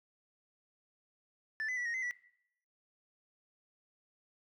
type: tone with pitch steps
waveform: sine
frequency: 1758 / 2012 / 1953 / 1869 / 2051 / 1953 Hz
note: A6 / B6 / B6 / A#6 / C7 / B6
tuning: -2 / +32 / -20 / +4 / -35 / -20 cents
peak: -31 dBFS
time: 1.6-2.11 s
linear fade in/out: 0 ms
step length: 85 ms
effects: noise-tail reverb RT60 0.7 s tail -21 dB re dry + tanh soft clip ceiling -33 dBFS